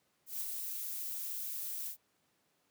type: noise with ADSR envelope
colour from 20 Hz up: violet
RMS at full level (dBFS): -37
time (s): 0.26-1.97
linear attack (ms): 140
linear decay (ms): 48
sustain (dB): -3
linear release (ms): 89
effects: pink hiss -75 dBFS RMS until 2.7 s + high-pass 150 Hz 12 dB/octave